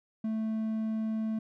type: tone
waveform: triangle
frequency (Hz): 220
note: A3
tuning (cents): 0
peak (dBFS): -27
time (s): 0.24-1.39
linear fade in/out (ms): 5
effects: none